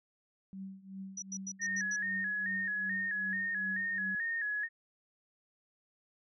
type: tone with tremolo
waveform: sine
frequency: 192.4 Hz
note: G3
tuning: 32 cents flat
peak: -39 dBFS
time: 0.53-4.15 s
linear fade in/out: 0 ms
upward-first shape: triangle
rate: 2.6 Hz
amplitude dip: 90%
type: tone bursts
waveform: sine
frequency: 5870 Hz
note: F#8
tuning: 15 cents flat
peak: -37 dBFS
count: 6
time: 1.17-1.963 s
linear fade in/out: 5 ms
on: 53 ms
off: 95 ms
type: tone with vibrato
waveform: sine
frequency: 1760 Hz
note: A6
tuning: in tune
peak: -32 dBFS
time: 1.59-4.69 s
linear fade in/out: 50 ms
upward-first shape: square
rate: 2.3 Hz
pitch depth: 75 cents each way
effects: none